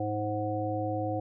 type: harmonic tone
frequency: 105.3 Hz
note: G#2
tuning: 24 cents sharp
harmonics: 1 / 3 / 5 / 7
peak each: -34 / -34 / -34 / -34 dBFS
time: 0-1.2 s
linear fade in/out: 5 ms
effects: none